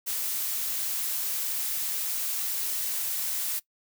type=noise; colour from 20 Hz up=blue; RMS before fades=-30 dBFS; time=0.06-3.6 s; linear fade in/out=20 ms; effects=noise-tail reverb RT60 0.1 s tail -20 dB re dry